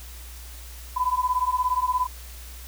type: beating tone pair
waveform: sine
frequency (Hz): 995 / 1012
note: B5 / B5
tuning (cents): +13 / +42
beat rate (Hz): 17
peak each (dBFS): -24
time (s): 0.96-2.07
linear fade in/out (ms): 10
effects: added 60 Hz sine -39 dBFS peak until 2.67 s + white hiss -45 dBFS RMS until 2.67 s

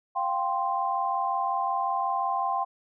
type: chord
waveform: sine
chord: F suspended second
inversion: none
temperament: equal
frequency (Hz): 698.5 / 784 / 1046.5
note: F5 / G5 / C6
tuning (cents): 0 / 0 / 0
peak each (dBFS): -32 / -28 / -28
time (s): 0.15-2.65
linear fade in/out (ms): 20
effects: none

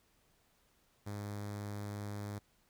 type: tone with notch filter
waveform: sawtooth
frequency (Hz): 102.8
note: G#2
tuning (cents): -17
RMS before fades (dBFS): -42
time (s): 1.06-2.39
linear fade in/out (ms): 10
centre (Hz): 2800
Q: 1.8
effects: pink hiss -72 dBFS RMS until 2.69 s

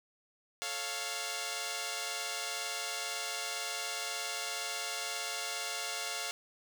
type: chord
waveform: 5% pulse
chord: A augmented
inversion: none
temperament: equal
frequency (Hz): 440 / 554.4 / 698.5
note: A4 / C#5 / E#5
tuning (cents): 0 / 0 / 0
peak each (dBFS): -32 / -30 / -26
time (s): 0.62-6.31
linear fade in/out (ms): 0
effects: none

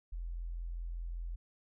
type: tone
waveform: sine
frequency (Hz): 42.58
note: F1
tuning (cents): -43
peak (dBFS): -37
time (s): 0.12-1.36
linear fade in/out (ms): 10
effects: none

